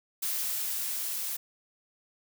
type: noise with level ramp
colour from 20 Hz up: blue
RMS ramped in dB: -31 to -34 dBFS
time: 0.22-1.37 s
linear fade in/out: 10 ms
effects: none